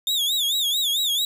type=tone with vibrato; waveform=40% pulse; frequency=3561 Hz; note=A7; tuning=20 cents sharp; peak=-19 dBFS; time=0.07-1.25 s; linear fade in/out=2 ms; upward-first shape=sine; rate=4.5 Hz; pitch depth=150 cents each way; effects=none